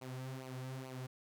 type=tone with flanger; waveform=sawtooth; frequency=130 Hz; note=C3; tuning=11 cents flat; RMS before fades=-45 dBFS; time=0.01-1.07 s; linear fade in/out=10 ms; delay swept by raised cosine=0.56 to 4.96 ms; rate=2.3 Hz; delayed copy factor=-0.7; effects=none